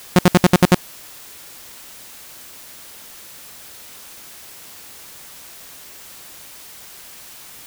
sawtooth tone bursts, 179.9 Hz, F#3, 48 cents flat, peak -3 dBFS, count 7, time 0.16-0.745 s, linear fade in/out 0 ms, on 27 ms, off 66 ms, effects white hiss -40 dBFS RMS until 7.66 s

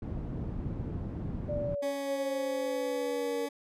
white low-pass noise, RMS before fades -36 dBFS, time 0.02-1.75 s, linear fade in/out 2 ms, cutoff 190 Hz, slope 12 dB/octave
sine exponential sweep, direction down, 593 to 466.2 Hz, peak -31 dBFS, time 1.48-3.47 s, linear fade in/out 20 ms
20% pulse tone with pitch glide, 278.5 to 283.2 Hz, C#4 to C#4, +8 to +37 cents, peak -30 dBFS, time 1.82-3.49 s, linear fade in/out 10 ms, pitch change +29 cents, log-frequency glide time 2.3-3.12 s
effects resampled to 32000 Hz

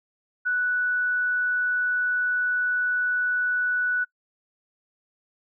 sine tone, 1480 Hz, F#6, in tune, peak -21 dBFS, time 0.45-4.05 s, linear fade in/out 20 ms, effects noise-tail reverb RT60 0.1 s tail -24 dB re dry

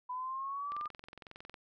sine exponential sweep, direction up, 992 to 1213 Hz, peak -36 dBFS, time 0.09-0.88 s, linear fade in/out 10 ms
click train, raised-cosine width 0.3 ms, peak -32 dBFS, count 19, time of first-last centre 0.72-1.542 s, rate 21.9 Hz
effects none

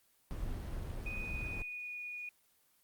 brown noise, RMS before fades -40 dBFS, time 0.31-1.62 s, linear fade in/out 0 ms
sine tone with pitch glide, 2489 to 2455 Hz, D#7 to D#7, 0 to -24 cents, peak -40 dBFS, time 1.06-2.29 s, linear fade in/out 2 ms, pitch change -24 cents, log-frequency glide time 1.2-2.01 s
effects white hiss -71 dBFS RMS until 2.83 s + Opus 24 kbps

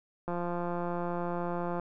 click train, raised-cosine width 1 ms, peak -21 dBFS, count 265, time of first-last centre 0.28-1.797 s, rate 174 Hz, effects none

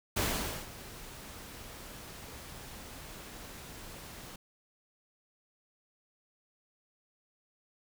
pink noise with ADSR envelope, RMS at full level -30 dBFS, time 0.16-4.36 s, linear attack 11 ms, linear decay 490 ms, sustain -17 dB, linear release 5 ms, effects none

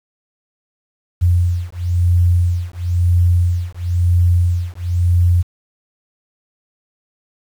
sine beating tone pair, 87.31 / 88.3 Hz, F2 / F2, 0 / +20 cents, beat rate 0.99 Hz, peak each -15 dBFS, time 1.21-5.43 s, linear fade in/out 20 ms, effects 7-bit

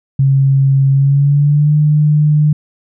sine tone with pitch glide, 136.3 to 150.36 Hz, C#3 to D3, -29 to +41 cents, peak -7 dBFS, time 0.19-2.53 s, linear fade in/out 5 ms, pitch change +170 cents, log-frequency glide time 0.91-1.75 s, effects none

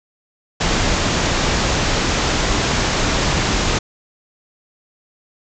pink low-pass noise, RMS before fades -18 dBFS, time 0.6-3.79 s, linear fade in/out 10 ms, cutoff 7400 Hz, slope 96 dB/octave, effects none

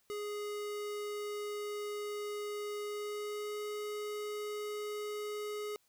square tone with pitch glide, 415.3 to 418.9 Hz, G#4 to G#4, 0 to +15 cents, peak -38 dBFS, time 0.1-5.76 s, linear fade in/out 0 ms, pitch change +15 cents, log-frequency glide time 2.83-3.6 s, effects white hiss -73 dBFS RMS until 5.88 s

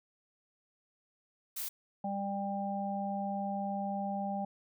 blue noise, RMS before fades -38 dBFS, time 1.56-1.69 s, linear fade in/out 10 ms
harmonic tone, 198.7 Hz, G3, 24 cents sharp, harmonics 1 / 3 / 4, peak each -36 / -41 / -36 dBFS, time 2.04-4.45 s, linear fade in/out 5 ms
effects none

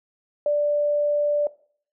sine tone, 587.3 Hz, D5, in tune, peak -18 dBFS, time 0.46-1.47 s, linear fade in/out 2 ms, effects noise-tail reverb RT60 0.5 s tail -19 dB re dry

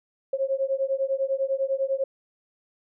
sine beating tone pair, 534 / 544 Hz, C5 / C#5, +35 / -33 cents, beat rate 10 Hz, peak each -26 dBFS, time 0.33-2.04 s, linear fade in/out 5 ms, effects none

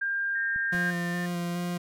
sine tone, 1599 Hz, G6, 34 cents sharp, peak -26 dBFS, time 0.01-0.91 s, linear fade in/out 10 ms
sine tone with pitch glide, 1830 to 1791.3 Hz, A#6 to A6, -32 to +31 cents, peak -34 dBFS, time 0.35-1.26 s, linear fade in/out 5 ms, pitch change -37 cents, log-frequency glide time 0.84-1.06 s
clicks, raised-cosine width 5 ms, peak -33 dBFS, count 2, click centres 0.561 / 0.748 s
40% pulse tone with vibrato, 174.61 Hz, F3, in tune, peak -28 dBFS, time 0.72-1.78 s, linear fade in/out 10 ms, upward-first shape square, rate 2.4 Hz, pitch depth 11 cents each way
effects none

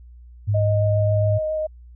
sine tone, 103.3 Hz, G#2, 9 cents flat, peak -17 dBFS, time 0.47-1.39 s, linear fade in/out 20 ms
sine tone with vibrato, 622.3 Hz, D#5, in tune, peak -21 dBFS, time 0.54-1.67 s, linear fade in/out 10 ms, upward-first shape sine, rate 7.3 Hz, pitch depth 10 cents each way
effects added 60 Hz sine -41 dBFS peak until 1.95 s

